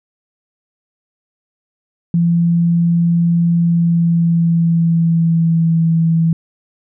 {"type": "tone with pitch glide", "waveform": "sine", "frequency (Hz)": [170, 164.21], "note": ["F3", "E3"], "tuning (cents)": [-46, -6], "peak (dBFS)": -10, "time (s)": [2.14, 6.33], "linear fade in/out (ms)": 2, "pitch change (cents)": -60, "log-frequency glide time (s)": [3.55, 5.84], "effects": []}